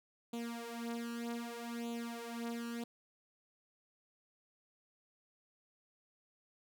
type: tone with flanger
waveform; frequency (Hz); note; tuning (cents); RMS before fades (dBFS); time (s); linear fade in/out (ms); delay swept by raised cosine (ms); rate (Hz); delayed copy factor
sawtooth; 234.5; A#3; +11; -42; 0.33-2.84; 5; 0.28 to 4.98; 0.64; +0.8
effects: none